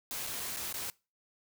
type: noise with dropouts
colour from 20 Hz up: white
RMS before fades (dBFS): -38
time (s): 0.11-0.9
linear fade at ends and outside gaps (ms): 0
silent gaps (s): 0.267-0.271 / 0.397-0.4 / 0.563-0.569 / 0.726-0.741
effects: noise-tail reverb RT60 0.3 s tail -23 dB re dry